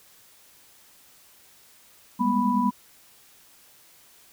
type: tone cluster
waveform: sine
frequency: 198.8 / 209.2 / 243.1 / 988 Hz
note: G3 / G#3 / B3 / B5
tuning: +25 / +13 / -27 / 0 cents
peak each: -27 / -29 / -24 / -24 dBFS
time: 2.19-2.71 s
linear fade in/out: 20 ms
effects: white hiss -55 dBFS RMS until 4.32 s